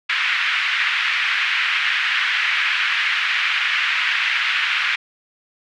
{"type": "band-pass noise", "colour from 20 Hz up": "white", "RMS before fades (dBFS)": -20, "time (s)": [0.09, 4.96], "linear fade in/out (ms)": 10, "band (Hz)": [1500, 2700], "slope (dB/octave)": 24, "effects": []}